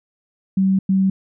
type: tone bursts at uneven times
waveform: sine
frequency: 191.6 Hz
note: G3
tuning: 39 cents flat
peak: -13 dBFS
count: 2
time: 0.57-0.79 / 0.89-1.1 s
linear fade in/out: 5 ms
effects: none